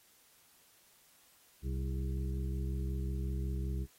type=harmonic tone with a mistuned harmonic; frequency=65.4 Hz; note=C2; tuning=in tune; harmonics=1 / 2 / 3 / 5 / 6; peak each=-34 / -40 / -44 / -48 / -50 dBFS; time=1.62-3.87 s; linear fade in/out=50 ms; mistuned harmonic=6; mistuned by=+62 cents; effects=white hiss -65 dBFS RMS until 3.98 s + AAC 48 kbps